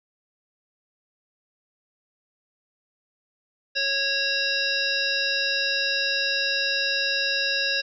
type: harmonic tone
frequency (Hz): 550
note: C#5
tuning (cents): -14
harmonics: 1 / 3 / 5 / 7 / 9 / 10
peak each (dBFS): -34 / -27 / -28 / -29 / -29 / -32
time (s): 3.75-7.82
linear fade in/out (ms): 20
effects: none